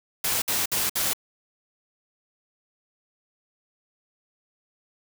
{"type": "noise bursts", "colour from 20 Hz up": "white", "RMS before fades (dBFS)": -25, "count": 4, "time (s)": [0.24, 1.134], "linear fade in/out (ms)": 5, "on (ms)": 180, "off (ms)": 58, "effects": []}